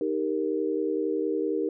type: chord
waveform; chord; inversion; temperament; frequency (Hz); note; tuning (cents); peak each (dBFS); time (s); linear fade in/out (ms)
sine; Eb major; none; equal with one note detuned; 311.1 / 395.4 / 466.2; Eb4 / G4 / Bb4; 0 / +15 / 0; -29; 0.01-1.69; 2
effects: none